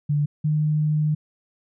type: tone pair in turn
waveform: sine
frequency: 146.83 / 152.22 Hz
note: D3 / D#3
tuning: 0 / -38 cents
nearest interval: minor second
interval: 62 cents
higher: second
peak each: -18 dBFS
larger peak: neither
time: 0.09-0.26 / 0.44-1.15 s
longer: second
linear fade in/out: 10 ms
effects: none